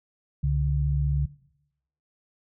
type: tone pair together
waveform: sine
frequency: 67.28 / 142.7 Hz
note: C2 / D3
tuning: +49 / -49 cents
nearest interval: octave + minor second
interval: 1302 cents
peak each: -25 / -23 dBFS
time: 0.43-1.26 s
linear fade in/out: 10 ms
effects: noise-tail reverb RT60 0.8 s tail -19 dB re dry